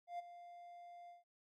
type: tone with ADSR envelope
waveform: triangle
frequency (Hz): 698.5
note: F5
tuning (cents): 0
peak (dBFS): -38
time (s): 0.07-1.24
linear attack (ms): 120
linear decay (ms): 17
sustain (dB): -13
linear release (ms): 150
effects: none